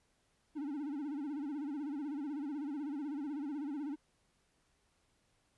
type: tone with vibrato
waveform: triangle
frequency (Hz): 288.9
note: D4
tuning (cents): -28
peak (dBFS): -35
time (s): 0.55-3.96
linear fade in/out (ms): 20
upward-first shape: sine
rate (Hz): 16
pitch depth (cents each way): 130
effects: pink hiss -75 dBFS RMS until 5.57 s + resampled to 24000 Hz